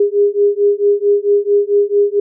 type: beating tone pair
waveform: sine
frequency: 405.4 / 409.9 Hz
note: G#4 / G#4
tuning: -42 / -23 cents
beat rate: 4.5 Hz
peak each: -13 dBFS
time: 0-2.2 s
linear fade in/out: 5 ms
effects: none